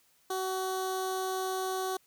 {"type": "tone with notch filter", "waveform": "15% pulse", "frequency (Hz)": 376.4, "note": "F#4", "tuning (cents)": 30, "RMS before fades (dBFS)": -33, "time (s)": [0.3, 1.97], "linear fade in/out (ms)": 5, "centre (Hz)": 2100, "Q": 0.88, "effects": ["white hiss -67 dBFS RMS until 2.06 s"]}